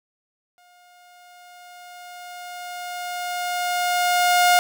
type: tone with exponential growth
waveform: sawtooth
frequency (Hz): 713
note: F5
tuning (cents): +36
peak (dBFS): -9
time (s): 0.58-4.59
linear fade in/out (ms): 0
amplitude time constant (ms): 870
effects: none